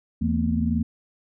sine tone cluster, 79.3 / 165.5 / 225.4 / 246.8 Hz, D#2 / E3 / A3 / B3, +33 / +7 / +42 / -1 cents, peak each -26 / -28 / -23 / -29 dBFS, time 0.21-0.83 s, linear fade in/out 10 ms, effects none

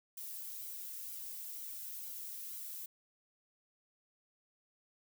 violet noise with flanger, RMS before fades -45 dBFS, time 0.17-2.86 s, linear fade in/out 5 ms, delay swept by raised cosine 1.1 to 2.2 ms, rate 2.1 Hz, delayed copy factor -0.5, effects none

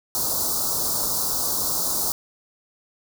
white band-stop noise, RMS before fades -24 dBFS, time 0.15-2.12 s, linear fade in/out 0 ms, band 1300 to 4200 Hz, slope 48 dB/octave, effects none

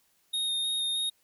square tone with vibrato, 3705 Hz, A#7, 11 cents flat, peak -28 dBFS, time 0.33-1.1 s, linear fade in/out 10 ms, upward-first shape square, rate 3.2 Hz, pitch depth 11 cents each way, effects white hiss -69 dBFS RMS until 1.23 s

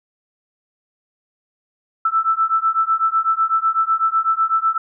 sine beating tone pair, 1318.5 / 1326.5 Hz, E6 / E6, 0 / +10 cents, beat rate 8 Hz, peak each -18 dBFS, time 2.05-4.78 s, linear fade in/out 5 ms, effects none

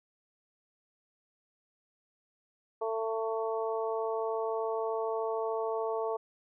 harmonic tone, 223.3 Hz, A3, 26 cents sharp, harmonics 2 / 3 / 4 / 5, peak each -32 / -36 / -38 / -40 dBFS, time 2.81-6.17 s, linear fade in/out 10 ms, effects none

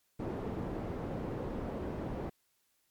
white low-pass noise, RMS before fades -38 dBFS, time 0.19-2.3 s, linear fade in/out 10 ms, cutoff 420 Hz, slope 12 dB/octave, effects white hiss -75 dBFS RMS until 2.9 s + MP3 96 kbps

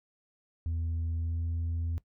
sine tone with pitch glide, 82.41 to 83.32 Hz, E2 to E2, 0 to +19 cents, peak -27 dBFS, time 0.66-1.98 s, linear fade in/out 0 ms, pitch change +19 cents, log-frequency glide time 1.16-1.4 s, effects noise-tail reverb RT60 0.1 s tail -19 dB re dry + tanh soft clip ceiling -28 dBFS

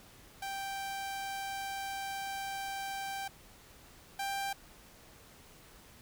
sawtooth tone pair in turn, 784 / 789 Hz, G5 / G5, 0 / +11 cents, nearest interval unison, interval 11 cents, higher second, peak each -33 / -30 dBFS, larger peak second, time 0.42-3.28 / 4.19-4.53 s, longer first, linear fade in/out 5 ms, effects pink hiss -57 dBFS RMS until 6.01 s

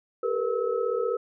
sine tone cluster, 392.8 / 451.1 / 487.2 / 1296 Hz, G4 / A4 / B4 / E6, +4 / +43 / -24 / -30 cents, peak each -31 / -29 / -27 / -35 dBFS, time 0.23-1.17 s, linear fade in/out 5 ms, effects none

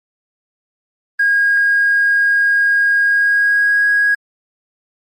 triangle tone with pitch glide, 1632 to 1651 Hz, G#6 to G#6, -31 to -11 cents, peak -7 dBFS, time 1.19-4.15 s, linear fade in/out 10 ms, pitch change +20 cents, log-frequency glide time 3.04-3.82 s, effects tanh soft clip ceiling -8 dBFS + Opus 32 kbps

